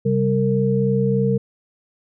sine tone cluster, 133.1 / 196.5 / 457.9 Hz, C3 / G3 / A#4, +30 / +4 / -31 cents, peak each -20 dBFS, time 0.05-1.38 s, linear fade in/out 10 ms, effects none

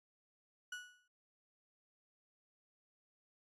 35% pulse tone with exponential decay, 1469 Hz, F#6, 13 cents flat, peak -39 dBFS, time 0.72-1.08 s, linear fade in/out 5 ms, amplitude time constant 78 ms, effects low-pass 9000 Hz 12 dB/octave + AAC 48 kbps

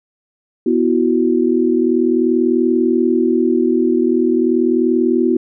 sine chord, B suspended fourth, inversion none, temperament equal, 246.9 / 329.6 / 370 Hz, B3 / E4 / F#4, 0 / 0 / 0 cents, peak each -16 dBFS, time 0.66-5.37 s, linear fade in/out 5 ms, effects none

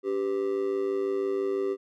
triangle tone with amplitude modulation, 392 Hz, G4, in tune, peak -20 dBFS, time 0.03-1.77 s, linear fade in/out 50 ms, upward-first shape sine, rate 106 Hz, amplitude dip 75%, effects none

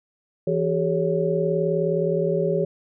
sine tone cluster, 167.3 / 384.6 / 423.9 / 558 Hz, E3 / G4 / G#4 / C#5, +26 / -33 / +35 / +11 cents, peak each -25 dBFS, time 0.47-2.65 s, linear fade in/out 5 ms, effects none

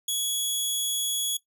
15% pulse tone, 3360 Hz, G#7, 19 cents sharp, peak -18 dBFS, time 0.08-1.37 s, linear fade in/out 5 ms, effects noise-tail reverb RT60 0.1 s tail -17 dB re dry

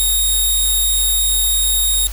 5% pulse tone, 3729 Hz, A#7, in tune, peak -6 dBFS, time 0-2.07 s, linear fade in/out 0 ms, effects added 50 Hz sine -23 dBFS peak until 2.12 s + white hiss -34 dBFS RMS until 2.12 s

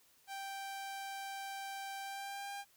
sawtooth tone with pitch glide, 784 to 800.9 Hz, G5 to G5, 0 to +37 cents, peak -38 dBFS, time 0.27-2.65 s, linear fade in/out 50 ms, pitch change +37 cents, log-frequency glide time 2.01-2.54 s, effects white hiss -68 dBFS RMS until 2.76 s

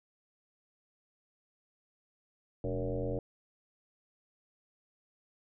sine tone with frequency modulation, 293.7 Hz, D4, in tune, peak -31 dBFS, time 2.64-3.19 s, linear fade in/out 2 ms, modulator 89.3 Hz, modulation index 3.3, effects none

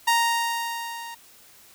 sawtooth tone with level ramp, 931 Hz, A#5, 2 cents flat, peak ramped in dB -13 to -32 dBFS, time 0.07-1.15 s, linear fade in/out 10 ms, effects white hiss -52 dBFS RMS until 1.74 s

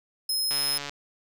sawtooth tone, 5140 Hz, E8, 45 cents flat, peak -22 dBFS, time 0.29-0.78 s, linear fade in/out 5 ms
click train, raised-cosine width 0.2 ms, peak -17 dBFS, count 56, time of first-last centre 0.51-0.895 s, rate 143 Hz
effects none

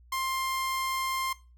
sawtooth tone, 1055 Hz, C6, 14 cents sharp, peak -25 dBFS, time 0.12-1.33 s, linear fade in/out 5 ms, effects noise-tail reverb RT60 0.3 s tail -18 dB re dry + added 60 Hz sine -53 dBFS peak until 1.57 s

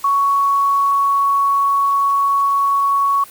sine tone, 1115 Hz, C#6, 10 cents sharp, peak -12 dBFS, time 0.04-3.24 s, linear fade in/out 5 ms, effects white hiss -40 dBFS RMS until 3.3 s + Opus 48 kbps

